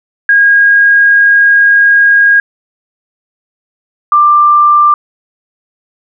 sine tone pair in turn, 1633 / 1185.2 Hz, G#6 / D6, -30 / +15 cents, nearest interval tritone, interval 555 cents, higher first, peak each -3 dBFS, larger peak neither, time 0.29-2.4 / 4.12-4.94 s, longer first, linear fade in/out 2 ms, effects none

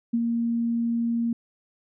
sine tone with ADSR envelope, 233.1 Hz, A#3, in tune, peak -19 dBFS, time 0.13-1.33 s, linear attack 11 ms, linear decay 47 ms, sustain -3 dB, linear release 4 ms, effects none

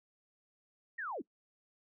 sine linear sweep, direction down, 1919 to 198.9 Hz, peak -37 dBFS, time 0.98-1.22 s, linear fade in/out 10 ms, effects noise-tail reverb RT60 0.1 s tail -22 dB re dry

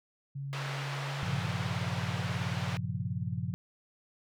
sine tone with pitch glide, 138.59 to 141.42 Hz, C#3 to C#3, 0 to +35 cents, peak -35 dBFS, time 0.35-1.48 s, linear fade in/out 10 ms, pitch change +35 cents, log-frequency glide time 0.98-1.26 s
pink band-pass noise, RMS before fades -40 dBFS, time 0.53-2.77 s, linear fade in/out 0 ms, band 600 to 3600 Hz, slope 12 dB/octave
sine chord, G half-diminished seventh, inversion none, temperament equal with one note detuned, 98 / 116.54 / 135.11 / 174.61 Hz, G2 / Bb2 / Db3 / F3, 0 / 0 / -44 / 0 cents, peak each -37 dBFS, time 1.23-3.54 s, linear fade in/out 0 ms
effects none

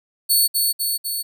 5% pulse tone with echo, 4435 Hz, C#8, in tune, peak -7 dBFS, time 0.29-0.48 s, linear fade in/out 20 ms, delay 250 ms, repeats 3, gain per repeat -3 dB, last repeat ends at 1.23 s, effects none

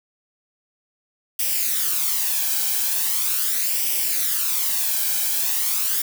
blue noise with flanger, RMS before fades -22 dBFS, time 1.39-6.02 s, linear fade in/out 5 ms, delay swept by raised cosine 0.36 to 1.29 ms, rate 0.4 Hz, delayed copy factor +0.6, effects none

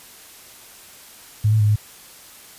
sine tone with pitch steps, 106.4 / 109.3 / 105 / 105.7 Hz, G#2 / A2 / G#2 / G#2, +42 / -11 / +19 / +31 cents, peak -13 dBFS, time 1.44-1.76 s, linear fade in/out 10 ms, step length 80 ms, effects white hiss -44 dBFS RMS until 2.58 s + resampled to 32000 Hz

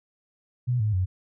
sine tone with pitch steps, 123.47 / 106.87 / 92.5 Hz, B2 / A2 / F#2, 0 / -50 / 0 cents, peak -21 dBFS, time 0.67-1.06 s, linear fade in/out 20 ms, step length 130 ms, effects none

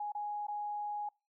sine tone with dropouts, 830.6 Hz, G#5, in tune, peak -35 dBFS, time 0-1.09 s, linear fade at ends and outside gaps 5 ms, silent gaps 0.121-0.149 / 0.469-0.482 s, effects noise-tail reverb RT60 0.3 s tail -26 dB re dry

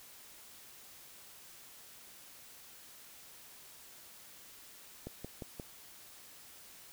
click train, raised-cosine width 2 ms, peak -28 dBFS, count 4, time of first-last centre 5.07-5.598 s, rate 5.68 Hz, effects white hiss -55 dBFS RMS until 6.92 s

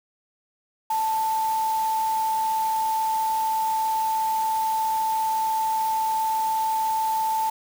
sine tone in noise, 883 Hz, A5, 6 cents sharp, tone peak -21 dBFS, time 0.9-7.5 s, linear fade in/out 5 ms, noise white, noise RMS -38 dBFS, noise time 0.9-7.5 s, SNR +14 dB, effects none

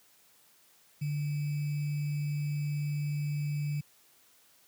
sine tone with sample-and-hold, 146.83 Hz, D3, in tune, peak -29 dBFS, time 1.01-3.81 s, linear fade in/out 10 ms, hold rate 2450 Hz, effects white hiss -63 dBFS RMS until 4.67 s + high-pass 80 Hz 12 dB/octave

